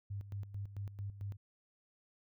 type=tone with tremolo; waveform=sine; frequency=100 Hz; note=G2; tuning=35 cents sharp; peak=-38 dBFS; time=0.1-1.37 s; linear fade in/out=10 ms; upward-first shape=square; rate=4.5 Hz; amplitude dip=70%; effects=none